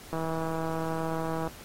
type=click train; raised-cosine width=1 ms; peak=-19 dBFS; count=219; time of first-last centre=0.13-1.476 s; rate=162 Hz; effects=pink hiss -48 dBFS RMS until 1.64 s + AAC 48 kbps